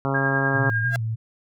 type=harmonic tone; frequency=136.6 Hz; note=C#3; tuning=25 cents flat; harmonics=1 / 2 / 3 / 4 / 5 / 6 / 7 / 8 / 9 / 10; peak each=-25 / -28 / -30 / -31 / -32 / -33 / -33 / -34 / -35 / -35 dBFS; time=0.05-0.7 s; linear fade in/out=0 ms
type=tone with tremolo; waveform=sine; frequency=1616 Hz; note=G#6; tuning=48 cents flat; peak=-20 dBFS; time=0.14-0.96 s; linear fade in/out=10 ms; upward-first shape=triangle; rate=10 Hz; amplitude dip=50%
type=tone with vibrato; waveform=sine; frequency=116.54 Hz; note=A#2; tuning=in tune; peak=-23 dBFS; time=0.54-1.16 s; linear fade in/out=20 ms; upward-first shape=square; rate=3.3 Hz; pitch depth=75 cents each way
type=tone with exponential growth; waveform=sawtooth; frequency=681 Hz; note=F5; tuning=44 cents flat; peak=-21 dBFS; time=0.88-0.96 s; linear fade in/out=1 ms; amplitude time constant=16 ms
effects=none